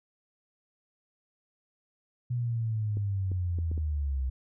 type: linear sweep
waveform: sine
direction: down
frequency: 123.47 to 63.3 Hz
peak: -27 dBFS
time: 2.3-4.3 s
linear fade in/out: 10 ms
type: clicks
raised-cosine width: 3 ms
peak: -27 dBFS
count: 5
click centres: 2.971 / 3.317 / 3.587 / 3.715 / 3.778 s
effects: none